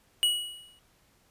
square tone with exponential decay, 2917 Hz, F#7, 25 cents flat, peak -20 dBFS, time 0.23-0.79 s, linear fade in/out 0 ms, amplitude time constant 120 ms, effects pink hiss -65 dBFS RMS until 1.3 s + resampled to 32000 Hz

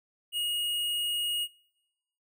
sine tone with tanh clipping, 2874 Hz, F7, 49 cents sharp, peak -29 dBFS, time 0.32-1.48 s, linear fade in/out 50 ms, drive 17 dB, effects noise-tail reverb RT60 1.0 s tail -26 dB re dry

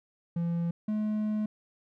triangle tone pair in turn, 170 / 213.3 Hz, F3 / G#3, -46 / +46 cents, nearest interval major third, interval 392 cents, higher second, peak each -25 dBFS, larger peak neither, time 0.36-0.71 / 0.88-1.46 s, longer second, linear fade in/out 5 ms, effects none

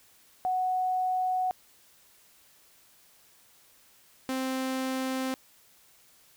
sine / sawtooth tone pair in turn, 740 / 261.6 Hz, F#5 / C4, 0 / 0 cents, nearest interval octave + tritone, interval 1800 cents, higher first, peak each -25 dBFS, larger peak neither, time 0.45-1.51 / 4.29-5.34 s, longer first, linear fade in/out 0 ms, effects white hiss -60 dBFS RMS until 6.36 s

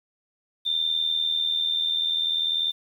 sine tone with amplitude modulation, 3586 Hz, A7, 32 cents sharp, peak -19 dBFS, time 0.65-2.72 s, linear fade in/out 20 ms, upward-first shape sine, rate 80.3 Hz, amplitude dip 65%, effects 9-bit

